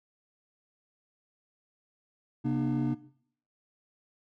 triangle tone cluster, 134 / 239.9 / 301.3 Hz, C3 / A#3 / D4, +42 / +50 / +44 cents, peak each -28 dBFS, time 2.44-2.95 s, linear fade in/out 20 ms, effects noise-tail reverb RT60 0.6 s tail -18 dB re dry + tanh soft clip ceiling -19 dBFS

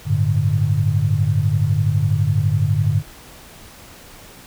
sine chord, G suspended second, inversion none, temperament equal, 98 / 110 / 146.83 Hz, G2 / A2 / D3, 0 / 0 / 0 cents, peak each -19 dBFS, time 0.05-3.03 s, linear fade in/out 50 ms, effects pink hiss -42 dBFS RMS until 4.46 s

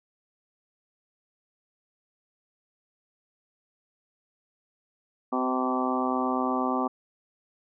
harmonic tone with a mistuned harmonic, 128.5 Hz, C3, 31 cents flat, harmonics 2 / 3 / 4 / 5 / 6 / 7 / 8 / 9, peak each -28 / -34 / -36 / -35 / -32 / -35 / -36 / -31 dBFS, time 5.32-6.88 s, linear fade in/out 10 ms, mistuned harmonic 3, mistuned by -17 cents, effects none

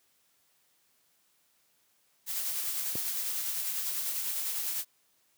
blue noise with tremolo, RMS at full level -32 dBFS, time 2.26-4.85 s, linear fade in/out 50 ms, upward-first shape sine, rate 10 Hz, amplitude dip 30%
click, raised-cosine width 2 ms, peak -23 dBFS, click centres 2.955 s
effects white hiss -70 dBFS RMS until 5.37 s + high-pass 80 Hz 12 dB/octave

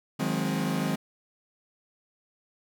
40% pulse chord, Ab dominant seventh, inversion second, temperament equal with one note detuned, 155.56 / 181.09 / 207.7 / 261.6 Hz, Eb3 / Gb3 / Ab3 / C4, 0 / -37 / 0 / 0 cents, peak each -31 dBFS, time 0.19-0.96 s, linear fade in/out 10 ms, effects none

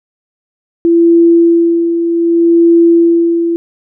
sine tone with tremolo, 337.3 Hz, E4, 40 cents sharp, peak -3 dBFS, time 0.85-3.56 s, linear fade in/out 0 ms, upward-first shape sine, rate 0.65 Hz, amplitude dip 55%, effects none

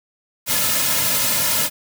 white noise with comb filter, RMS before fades -19 dBFS, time 0.46-1.7 s, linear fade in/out 50 ms, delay 2.6 ms, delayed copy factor -0.95, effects none

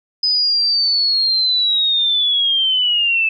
sine linear sweep, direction down, 5030 to 2614 Hz, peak -13 dBFS, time 0.23-3.29 s, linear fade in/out 5 ms, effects none

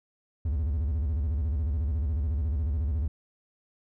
triangle tone with vibrato, 74.1 Hz, D2, 16 cents sharp, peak -23 dBFS, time 0.45-3.08 s, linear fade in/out 5 ms, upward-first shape square, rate 14 Hz, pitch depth 190 cents each way, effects none

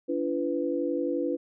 sine tone cluster, 288 / 339.4 / 498.2 Hz, D4 / F4 / B4, -34 / -49 / +15 cents, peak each -30 dBFS, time 0.08-1.37 s, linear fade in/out 20 ms, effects none

